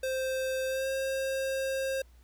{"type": "tone with pitch glide", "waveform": "square", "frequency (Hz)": [523.3, 534], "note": ["C5", "C5"], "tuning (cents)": [0, 35], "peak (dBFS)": -30, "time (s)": [0.03, 2.02], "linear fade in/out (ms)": 5, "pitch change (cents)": 35, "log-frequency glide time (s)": [0.67, 0.88], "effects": ["added 60 Hz sine -54 dBFS peak until 2.23 s", "pink hiss -67 dBFS RMS until 2.23 s"]}